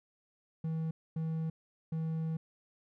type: tone bursts at uneven times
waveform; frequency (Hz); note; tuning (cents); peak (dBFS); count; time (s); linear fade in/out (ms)
triangle; 160.8; E3; -43; -30; 3; 0.64-0.91 / 1.16-1.5 / 1.92-2.37; 5
effects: none